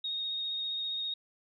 sine tone with vibrato, 3729 Hz, A#7, in tune, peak -32 dBFS, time 0.04-1.14 s, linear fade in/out 5 ms, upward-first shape sine, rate 15 Hz, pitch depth 16 cents each way, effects none

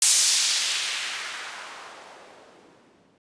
violet noise with low-pass filter sweep, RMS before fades -27 dBFS, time 0.02-3.18 s, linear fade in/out 2 ms, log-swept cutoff 7800 to 210 Hz, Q 1.1, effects resampled to 22050 Hz

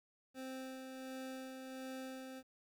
25% pulse tone with tremolo, 261.6 Hz, C4, in tune, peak -40 dBFS, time 0.34-2.43 s, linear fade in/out 50 ms, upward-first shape sine, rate 1.4 Hz, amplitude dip 35%, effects 12-bit

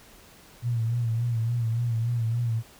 sine tone with vibrato, 116.54 Hz, A#2, in tune, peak -23 dBFS, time 0.62-2.63 s, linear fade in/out 50 ms, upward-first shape sine, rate 3.5 Hz, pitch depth 61 cents each way, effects pink hiss -52 dBFS RMS until 2.79 s

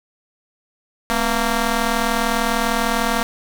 10% pulse ring-modulated tone, 233.5 Hz, A#3, 3 cents sharp, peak -6 dBFS, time 1.1-3.23 s, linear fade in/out 0 ms, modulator 447 Hz, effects none

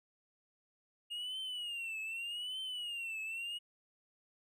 triangle tone with vibrato, 2834 Hz, F7, 25 cents sharp, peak -37 dBFS, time 1.1-3.59 s, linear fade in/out 20 ms, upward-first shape triangle, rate 0.83 Hz, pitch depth 160 cents each way, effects none

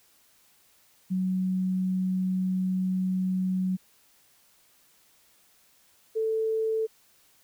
sine tone pair in turn, 186 / 442.4 Hz, F#3 / A4, +9 / +9 cents, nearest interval octave + minor third, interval 1500 cents, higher second, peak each -24 dBFS, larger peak neither, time 1.1-3.77 / 6.15-6.87 s, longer first, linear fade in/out 20 ms, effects white hiss -62 dBFS RMS until 7.43 s

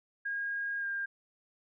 sine tone with pitch glide, 1629 to 1602.9 Hz, G#6 to G6, -34 to +38 cents, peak -32 dBFS, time 0.25-1.06 s, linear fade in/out 10 ms, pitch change -28 cents, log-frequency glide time 0.79-0.86 s, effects none

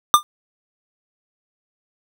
square tone with exponential decay, 1199 Hz, D6, 36 cents sharp, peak -4 dBFS, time 0.14-0.23 s, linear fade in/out 0 ms, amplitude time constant 19 ms, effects none

